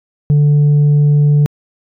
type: tone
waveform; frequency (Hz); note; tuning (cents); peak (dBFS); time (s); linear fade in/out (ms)
sine; 146.7; D3; -2; -4; 0.3-1.46; 0
effects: tanh soft clip ceiling -6 dBFS